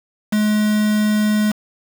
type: tone with quantisation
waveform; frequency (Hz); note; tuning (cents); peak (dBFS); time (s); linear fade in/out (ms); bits
triangle; 212; G#3; +36; -12; 0.32-1.52; 10; 4
effects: none